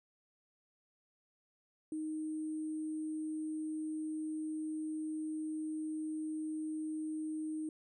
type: tone with sample-and-hold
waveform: sine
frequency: 311.1 Hz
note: D#4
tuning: in tune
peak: -36 dBFS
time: 1.92-7.69 s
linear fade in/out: 2 ms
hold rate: 8820 Hz
effects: resampled to 24000 Hz